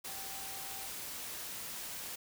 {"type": "tone in noise", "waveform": "sine", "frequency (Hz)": 779, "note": "G5", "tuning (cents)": -11, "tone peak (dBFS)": -51, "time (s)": [0.07, 0.87], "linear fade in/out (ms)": 10, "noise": "white", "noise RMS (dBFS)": -43, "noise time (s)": [0.04, 2.16], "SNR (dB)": -11, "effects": []}